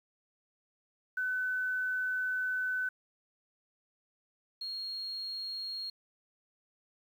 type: tone pair in turn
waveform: sine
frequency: 1508 / 4265 Hz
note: F#6 / C8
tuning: +32 / +32 cents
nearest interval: octave + tritone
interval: 1800 cents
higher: second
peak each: -30 / -36 dBFS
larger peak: first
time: 1.17-2.89 / 4.61-5.9 s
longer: first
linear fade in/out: 5 ms
effects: 10-bit